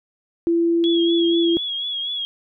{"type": "tone", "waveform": "sine", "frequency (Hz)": 337.3, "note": "E4", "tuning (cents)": 40, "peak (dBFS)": -15, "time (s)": [0.47, 1.57], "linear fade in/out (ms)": 0}
{"type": "tone with vibrato", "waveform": "sine", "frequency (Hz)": 3330, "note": "G#7", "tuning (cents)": 4, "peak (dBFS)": -23, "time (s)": [0.84, 2.25], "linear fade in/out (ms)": 0, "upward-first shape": "triangle", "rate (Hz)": 4.1, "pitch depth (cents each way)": 59}
{"effects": []}